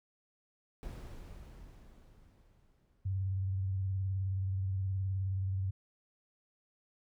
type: noise with exponential decay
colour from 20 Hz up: brown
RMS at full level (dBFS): -43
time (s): 0.83-4.01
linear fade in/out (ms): 0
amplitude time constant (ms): 690
type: tone with vibrato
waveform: sine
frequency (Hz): 95.6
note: G2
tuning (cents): -43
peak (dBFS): -31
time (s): 3.05-5.71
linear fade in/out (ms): 10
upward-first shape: sine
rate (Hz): 19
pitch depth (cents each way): 48
effects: none